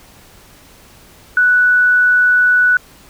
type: tone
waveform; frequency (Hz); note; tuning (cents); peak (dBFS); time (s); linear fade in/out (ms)
sine; 1480; F#6; 0; -8; 1.37-2.77; 2
effects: pink hiss -44 dBFS RMS until 3.09 s